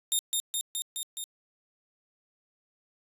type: tone with echo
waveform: 10% pulse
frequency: 3666 Hz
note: A#7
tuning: 30 cents flat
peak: -16 dBFS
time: 0.12-0.19 s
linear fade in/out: 0 ms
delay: 210 ms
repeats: 5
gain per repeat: -2 dB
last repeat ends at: 1.24 s
effects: resampled to 32000 Hz